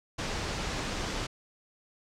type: low-pass noise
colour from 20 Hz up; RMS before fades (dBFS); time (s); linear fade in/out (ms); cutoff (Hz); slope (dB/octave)
pink; -34; 0.18-1.27; 10; 6900; 24
effects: none